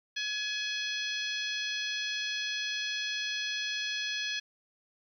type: harmonic tone with a mistuned harmonic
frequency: 845 Hz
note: G#5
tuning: 30 cents sharp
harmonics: 2 / 3 / 4 / 5 / 6 / 7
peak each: -37 / -38 / -36 / -40 / -43 / -45 dBFS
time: 0.16-4.4 s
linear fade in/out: 10 ms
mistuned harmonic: 4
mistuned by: -19 cents
effects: 11-bit